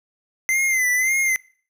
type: tone with vibrato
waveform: square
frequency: 2058 Hz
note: C7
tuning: 29 cents flat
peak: -18 dBFS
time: 0.49-1.36 s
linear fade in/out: 0 ms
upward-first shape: sine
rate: 1.8 Hz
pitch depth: 73 cents each way
effects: noise-tail reverb RT60 0.5 s tail -25 dB re dry